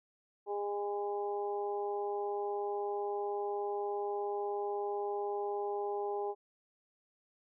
harmonic tone, 204.1 Hz, G#3, 30 cents flat, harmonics 2 / 3 / 4 / 5, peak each -35 / -46 / -38 / -49 dBFS, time 0.46-6.35 s, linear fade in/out 50 ms, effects none

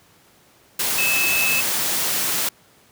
sine tone in noise, 2605 Hz, E7, 21 cents flat, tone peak -19 dBFS, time 0.98-1.61 s, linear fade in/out 5 ms, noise white, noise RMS -22 dBFS, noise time 0.79-2.49 s, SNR 0 dB, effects pink hiss -54 dBFS RMS until 2.91 s + high-pass 100 Hz 12 dB/octave

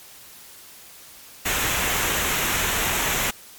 pink noise with comb filter, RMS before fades -23 dBFS, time 1.45-3.31 s, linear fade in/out 10 ms, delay 0.21 ms, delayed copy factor -0.55, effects white hiss -45 dBFS RMS until 3.58 s + MP3 96 kbps

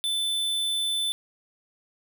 square tone, 3520 Hz, A7, in tune, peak -25 dBFS, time 0.04-1.12 s, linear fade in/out 0 ms, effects none

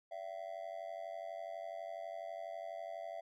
triangle tone with amplitude modulation, 670 Hz, E5, 28 cents sharp, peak -36 dBFS, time 0.11-3.21 s, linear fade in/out 10 ms, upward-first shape sine, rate 92.1 Hz, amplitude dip 95%, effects none

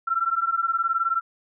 sine beating tone pair, 1343 / 1362 Hz, E6 / F6, +32 / -44 cents, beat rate 19 Hz, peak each -24 dBFS, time 0.07-1.21 s, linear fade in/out 10 ms, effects none

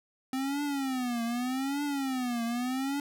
square tone with vibrato, 259.3 Hz, C4, 15 cents flat, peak -30 dBFS, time 0.33-3 s, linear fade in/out 2 ms, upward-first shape triangle, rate 0.83 Hz, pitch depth 210 cents each way, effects none

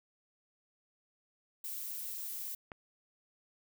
violet noise, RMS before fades -41 dBFS, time 1.64-2.55 s, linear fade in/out 5 ms
click, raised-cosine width 0.5 ms, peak -29 dBFS, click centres 2.718 s
effects none

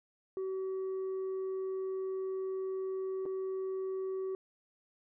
sine tone with dropouts, 380 Hz, F#4, 46 cents sharp, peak -31 dBFS, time 0.37-4.35 s, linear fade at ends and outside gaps 1 ms, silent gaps 3.255-3.261 s, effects tanh soft clip ceiling -33 dBFS

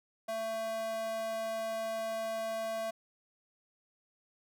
square tone with high-pass filter, 223.1 Hz, A3, 24 cents sharp, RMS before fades -36 dBFS, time 0.28-2.91 s, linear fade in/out 10 ms, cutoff 570 Hz, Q 6.1, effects none

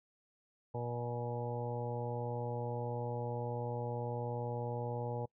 harmonic tone with a mistuned harmonic, 120.1 Hz, B2, 48 cents flat, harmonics 1 / 2 / 3 / 4 / 5 / 6 / 7 / 8, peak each -39 / -48 / -49 / -41 / -46 / -53 / -44 / -53 dBFS, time 0.74-5.26 s, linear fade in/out 10 ms, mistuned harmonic 6, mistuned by +47 cents, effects noise-tail reverb RT60 0.1 s tail -25 dB re dry

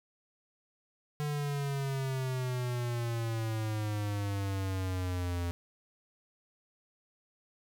square exponential sweep, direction down, 149.1 to 86 Hz, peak -32 dBFS, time 1.2-5.51 s, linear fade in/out 0 ms, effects none

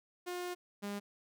sawtooth tone pair in turn, 356.8 / 202.9 Hz, F4 / G#3, +37 / -40 cents, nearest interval minor seventh, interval 977 cents, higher first, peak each -34 / -34 dBFS, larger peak neither, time 0.26-0.55 / 0.82-1 s, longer first, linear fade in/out 20 ms, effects none

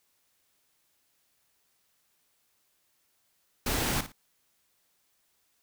pink noise with echo, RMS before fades -29 dBFS, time 3.66-4.01 s, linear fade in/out 5 ms, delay 56 ms, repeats 2, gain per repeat -12 dB, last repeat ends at 4.122 s, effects white hiss -72 dBFS RMS until 5.62 s

